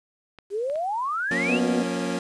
clicks, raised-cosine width 0.3 ms, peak -28 dBFS, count 3, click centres 0.387 / 0.699 / 0.757 s
sine exponential sweep, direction up, 384.7 to 2960 Hz, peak -24 dBFS, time 0.5-1.6 s, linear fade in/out 50 ms
25% pulse chord, Bb minor, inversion second, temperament equal with one note detuned, 178.9 / 233.1 / 277.2 Hz, F3 / Bb3 / Db4, +42 / 0 / 0 cents, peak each -26 dBFS, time 1.31-2.19 s, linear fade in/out 2 ms
harmonic tone, 122.6 Hz, B2, 12 cents flat, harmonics 2 / 3 / 4 / 5 / 6, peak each -23 / -33 / -30 / -35 / -37 dBFS, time 1.48-1.83 s, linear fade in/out 10 ms
effects resampled to 22050 Hz + 9-bit

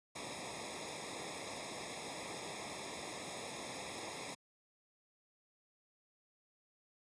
pink noise with comb filter, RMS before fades -45 dBFS, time 0.15-4.35 s, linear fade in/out 10 ms, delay 0.67 ms, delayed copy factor -1, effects high-pass 80 Hz 12 dB/octave + resampled to 22050 Hz

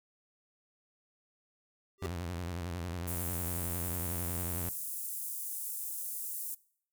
square tone with exponential growth, 392 Hz, G4, in tune, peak -33 dBFS, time 1.98-2.06 s, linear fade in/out 0 ms, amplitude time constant 17 ms
sawtooth tone with vibrato, 87.1 Hz, F2, 4 cents flat, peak -32 dBFS, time 2.02-4.69 s, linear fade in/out 0 ms, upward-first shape square, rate 11 Hz, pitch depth 76 cents each way
pink high-pass noise, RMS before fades -39 dBFS, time 3.07-6.55 s, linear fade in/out 10 ms, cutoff 9100 Hz, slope 24 dB/octave
effects noise-tail reverb RT60 0.6 s tail -22 dB re dry

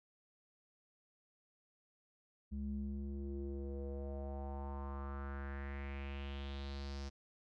square tone with low-pass filter sweep, 69.3 Hz, C#2, in tune, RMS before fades -43 dBFS, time 2.51-7.1 s, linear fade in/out 20 ms, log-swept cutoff 180 to 5500 Hz, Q 3.8, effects none

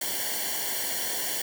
white noise with comb filter, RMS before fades -30 dBFS, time 0.01-1.42 s, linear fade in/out 5 ms, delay 0.79 ms, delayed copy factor -0.9, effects none

